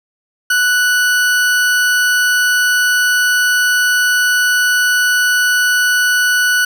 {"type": "tone", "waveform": "40% pulse", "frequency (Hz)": 1480, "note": "F#6", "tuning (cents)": 0, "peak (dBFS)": -10, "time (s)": [0.5, 6.65], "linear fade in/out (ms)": 5, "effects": []}